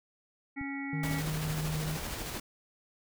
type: harmonic tone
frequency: 277.2 Hz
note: C#4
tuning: in tune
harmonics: 1 / 3 / 5 / 7 / 8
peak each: -36 / -46 / -50 / -42 / -43 dBFS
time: 0.56-1.22 s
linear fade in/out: 20 ms
type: clicks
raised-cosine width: 5 ms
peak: -31 dBFS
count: 3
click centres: 0.613 / 1.113 / 1.478 s
type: tone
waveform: triangle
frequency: 154.9 Hz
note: D#3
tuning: 7 cents flat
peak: -30 dBFS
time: 0.93-1.97 s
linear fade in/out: 2 ms
type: noise with tremolo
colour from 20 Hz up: pink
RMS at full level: -37 dBFS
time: 1.03-2.4 s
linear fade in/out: 5 ms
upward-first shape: square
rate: 13 Hz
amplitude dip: 25%
effects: none